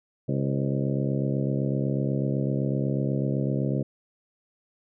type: harmonic tone with a mistuned harmonic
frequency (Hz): 68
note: C#2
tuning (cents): -33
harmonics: 2 / 3 / 4 / 5 / 6 / 7 / 8 / 9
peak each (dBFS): -26 / -30 / -32 / -34 / -36 / -37 / -38 / -39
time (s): 0.28-3.83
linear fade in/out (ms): 10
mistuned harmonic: 7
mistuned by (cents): +75
effects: none